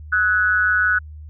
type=tone with amplitude modulation; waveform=sine; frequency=1480 Hz; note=F#6; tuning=in tune; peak=-11 dBFS; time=0.12-0.99 s; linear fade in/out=10 ms; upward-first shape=sine; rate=194 Hz; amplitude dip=75%; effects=added 76 Hz sine -34 dBFS peak until 1.29 s